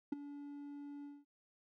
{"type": "tone with ADSR envelope", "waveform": "triangle", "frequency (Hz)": 286.9, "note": "D4", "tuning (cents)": -40, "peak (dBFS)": -29, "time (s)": [0.12, 1.25], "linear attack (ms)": 6, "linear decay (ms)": 14, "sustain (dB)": -15, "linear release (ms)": 210, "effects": []}